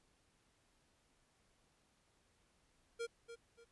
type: tone with echo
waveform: square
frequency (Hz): 466.2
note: A#4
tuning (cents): 0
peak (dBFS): -40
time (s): 2.99-3.07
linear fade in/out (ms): 20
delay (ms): 290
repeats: 2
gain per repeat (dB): -10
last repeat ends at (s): 3.65
effects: pink hiss -75 dBFS RMS until 3.71 s + resampled to 24000 Hz